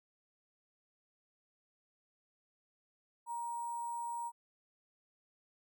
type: tone with sample-and-hold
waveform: sine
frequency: 942 Hz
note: A#5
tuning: 18 cents sharp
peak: -37 dBFS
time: 3.26-4.32 s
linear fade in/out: 50 ms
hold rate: 8820 Hz
effects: none